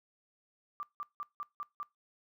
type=tone bursts; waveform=sine; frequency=1178 Hz; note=D6; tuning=5 cents sharp; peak=-36 dBFS; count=6; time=0.8-1.83 s; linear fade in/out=0 ms; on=30 ms; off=170 ms; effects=noise-tail reverb RT60 0.2 s tail -22 dB re dry